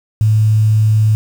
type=tone with quantisation; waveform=sine; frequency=108.2 Hz; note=A2; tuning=29 cents flat; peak=-8 dBFS; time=0.21-1.15 s; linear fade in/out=0 ms; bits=6; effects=none

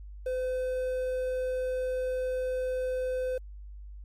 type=tone with quantisation; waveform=triangle; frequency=510 Hz; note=C5; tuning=44 cents flat; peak=-26 dBFS; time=0.26-3.38 s; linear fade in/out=5 ms; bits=9; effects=added 50 Hz sine -41 dBFS peak until 4.04 s + MP3 64 kbps

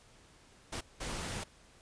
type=noise bursts at uneven times; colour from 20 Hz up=pink; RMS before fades=-39 dBFS; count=2; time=0.72-0.81 / 1-1.44 s; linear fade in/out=10 ms; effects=pink hiss -61 dBFS RMS until 1.81 s + resampled to 22050 Hz

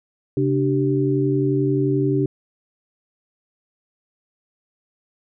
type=tone cluster; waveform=sine; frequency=135.5 / 295.2 / 386.6 Hz; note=C#3 / D4 / G4; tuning=-39 / +9 / -24 cents; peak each=-21 dBFS; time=0.37-2.26 s; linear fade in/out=2 ms; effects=none

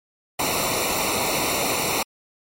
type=noise with comb filter; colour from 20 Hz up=pink; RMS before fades=-23 dBFS; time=0.39-2.03 s; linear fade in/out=5 ms; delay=0.61 ms; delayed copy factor=-0.95; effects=MP3 64 kbps

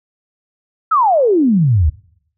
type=exponential sweep; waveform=sine; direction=down; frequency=1352 to 69.3 Hz; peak=-9 dBFS; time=0.91-1.9 s; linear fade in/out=10 ms; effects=noise-tail reverb RT60 0.7 s tail -23 dB re dry

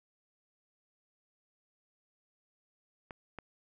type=clicks; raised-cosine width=0.5 ms; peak=-28 / -27 dBFS; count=2; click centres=3.108 / 3.387 s; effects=none

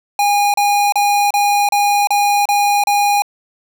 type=tone bursts; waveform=square; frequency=817 Hz; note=G#5; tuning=29 cents flat; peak=-12 dBFS; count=8; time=0.19-3.221 s; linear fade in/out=2 ms; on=350 ms; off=33 ms; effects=none

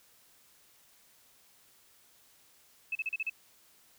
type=tone bursts; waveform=sine; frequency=2605 Hz; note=E7; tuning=21 cents flat; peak=-30 dBFS; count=6; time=2.92-3.298 s; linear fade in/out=5 ms; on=33 ms; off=36 ms; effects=white hiss -63 dBFS RMS until 3.98 s

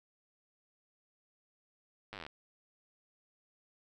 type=slowing click train; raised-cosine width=0.3 ms; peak=-28 dBFS; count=13; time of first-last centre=2.13-2.265 s; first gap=9 ms; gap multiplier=1.04; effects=none

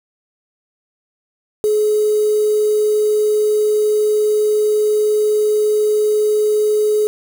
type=tone with quantisation; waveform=sine; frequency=423.9 Hz; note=G#4; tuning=35 cents sharp; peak=-12 dBFS; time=1.64-7.07 s; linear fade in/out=0 ms; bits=5; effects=none

